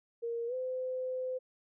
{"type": "tone with pitch glide", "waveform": "sine", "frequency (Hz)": [466.7, 511.9], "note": ["A#4", "C5"], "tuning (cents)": [2, -38], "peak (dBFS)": -33, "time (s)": [0.22, 1.39], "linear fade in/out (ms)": 20, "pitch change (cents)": 160, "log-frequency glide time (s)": [0.47, 0.54], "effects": []}